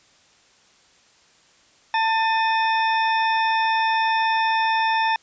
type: harmonic tone with a mistuned harmonic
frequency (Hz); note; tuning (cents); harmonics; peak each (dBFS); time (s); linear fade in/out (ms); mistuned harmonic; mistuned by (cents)
893; A5; +25; 1 / 2 / 3 / 4 / 6; -19 / -25 / -29 / -31 / -35; 1.94-5.16; 2; 3; -110
effects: white hiss -56 dBFS RMS until 5.22 s + resampled to 16000 Hz